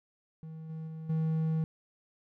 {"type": "tone with level steps", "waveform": "triangle", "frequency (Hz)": 159.5, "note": "D#3", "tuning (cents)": 43, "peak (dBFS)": [-39, -35, -37, -25], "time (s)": [0.43, 1.64], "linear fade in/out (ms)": 0, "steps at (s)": [0.69, 0.87, 1.09], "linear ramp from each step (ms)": 10, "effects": []}